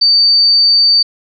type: tone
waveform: sine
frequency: 4596 Hz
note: D8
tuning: 38 cents flat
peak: -6 dBFS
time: 0.01-1.03 s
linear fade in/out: 10 ms
effects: none